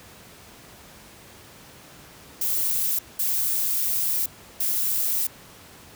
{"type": "noise bursts at uneven times", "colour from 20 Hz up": "violet", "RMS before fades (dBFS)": -24, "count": 3, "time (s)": [[2.41, 2.99], [3.19, 4.26], [4.6, 5.27]], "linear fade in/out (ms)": 5, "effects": ["pink hiss -47 dBFS RMS until 5.95 s", "high-pass 60 Hz 12 dB/octave"]}